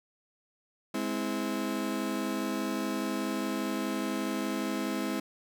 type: chord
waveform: 35% pulse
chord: Ab augmented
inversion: none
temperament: just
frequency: 207.7 / 259.6 / 324.5 Hz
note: Ab3 / C4 / E4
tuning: 0 / -13 / -27 cents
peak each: -33 dBFS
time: 0.94-5.2 s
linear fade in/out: 5 ms
effects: none